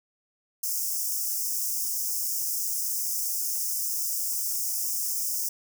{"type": "high-pass noise", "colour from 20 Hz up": "white", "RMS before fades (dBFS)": -29, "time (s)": [0.63, 5.49], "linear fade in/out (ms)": 5, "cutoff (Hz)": 5100, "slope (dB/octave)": 96, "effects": []}